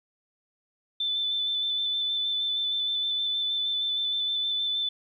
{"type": "tone with vibrato", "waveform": "sine", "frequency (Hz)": 3520, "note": "A7", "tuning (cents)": 0, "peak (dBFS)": -25, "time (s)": [1, 4.89], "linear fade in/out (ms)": 5, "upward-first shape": "square", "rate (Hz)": 6.4, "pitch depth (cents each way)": 14, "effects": ["11-bit"]}